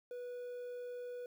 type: tone with quantisation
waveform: triangle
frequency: 490.5 Hz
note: B4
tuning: 12 cents flat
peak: -40 dBFS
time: 0.11-1.26 s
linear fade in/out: 2 ms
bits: 11
effects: none